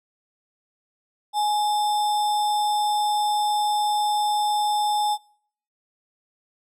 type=tone with sample-and-hold; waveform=sine; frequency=837 Hz; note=G#5; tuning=13 cents sharp; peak=-19 dBFS; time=1.33-5.18 s; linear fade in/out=50 ms; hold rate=4410 Hz; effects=noise-tail reverb RT60 0.6 s tail -25 dB re dry + low-pass 10000 Hz 12 dB/octave